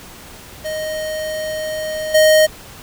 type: tone with level steps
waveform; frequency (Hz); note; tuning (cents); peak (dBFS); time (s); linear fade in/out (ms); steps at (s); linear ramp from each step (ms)
square; 622.3; D#5; 0; -22 / -9; 0.64-2.47; 20; 2.14; 10
effects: pink hiss -38 dBFS RMS until 2.82 s